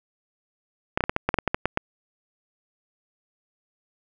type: clicks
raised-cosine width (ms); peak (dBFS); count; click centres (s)
0.5; -6; 12; 0.975 / 1.007 / 1.039 / 1.095 / 1.164 / 1.29 / 1.342 / 1.387 / 1.477 / 1.545 / 1.656 / 1.774
effects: none